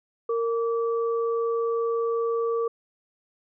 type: tone pair together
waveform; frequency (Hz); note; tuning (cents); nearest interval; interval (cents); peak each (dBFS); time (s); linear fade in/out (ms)
sine; 461.3 / 1155.7; A#4 / D6; -18 / -28; octave + major third; 1590; -23 / -32; 0.29-2.68; 5
effects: none